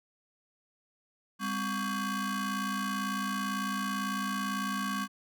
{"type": "ring-modulated tone", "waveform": "30% pulse", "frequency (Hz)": 460, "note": "A#4", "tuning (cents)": -23, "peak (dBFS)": -25, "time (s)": [1.39, 5.08], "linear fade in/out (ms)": 50, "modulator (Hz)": 661, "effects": []}